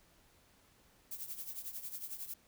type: noise with tremolo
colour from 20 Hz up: violet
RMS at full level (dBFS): -41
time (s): 1.11-2.34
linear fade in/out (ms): 5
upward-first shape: triangle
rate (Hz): 11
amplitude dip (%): 80
effects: pink hiss -67 dBFS RMS until 2.47 s